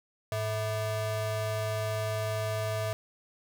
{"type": "ring-modulated tone", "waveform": "square", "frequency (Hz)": 272.2, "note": "C#4", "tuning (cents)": -31, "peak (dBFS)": -27, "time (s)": [0.32, 2.93], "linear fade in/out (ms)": 0, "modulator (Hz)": 379, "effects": []}